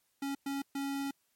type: tone bursts at uneven times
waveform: square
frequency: 277.2 Hz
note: C#4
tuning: in tune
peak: -34 dBFS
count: 3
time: 0.22-0.35 / 0.46-0.62 / 0.75-1.11 s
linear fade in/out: 5 ms
effects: white hiss -75 dBFS RMS until 1.35 s + MP3 64 kbps